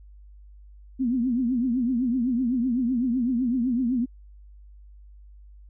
sine tone with vibrato, 246.9 Hz, B3, in tune, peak -21 dBFS, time 0.99-4.06 s, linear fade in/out 20 ms, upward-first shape triangle, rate 7.9 Hz, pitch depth 160 cents each way, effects added 50 Hz sine -45 dBFS peak until 5.69 s

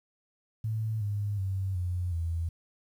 sine tone with pitch steps, 110 / 102.63 / 95.76 / 89.35 / 83.36 Hz, A2 / G#2 / G2 / F2 / E2, 0 / -20 / -40 / +40 / +20 cents, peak -28 dBFS, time 0.64-2.49 s, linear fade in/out 5 ms, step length 370 ms, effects 10-bit

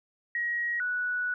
sine tone pair in turn, 1897 / 1474.4 Hz, A#6 / F#6, +30 / -7 cents, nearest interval major third, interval 437 cents, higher first, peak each -27 dBFS, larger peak neither, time 0.35-0.8 / 0.8-1.34 s, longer second, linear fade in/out 2 ms, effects none

